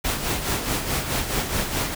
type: noise with tremolo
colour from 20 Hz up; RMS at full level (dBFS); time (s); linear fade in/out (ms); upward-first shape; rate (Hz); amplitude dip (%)
pink; -23; 0.04-1.95; 10; sine; 4.7; 55
effects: none